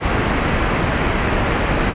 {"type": "low-pass noise", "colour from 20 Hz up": "pink", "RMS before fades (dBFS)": -18, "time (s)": [0, 1.94], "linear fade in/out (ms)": 50, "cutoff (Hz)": 2600, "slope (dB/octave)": 24, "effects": ["resampled to 8000 Hz"]}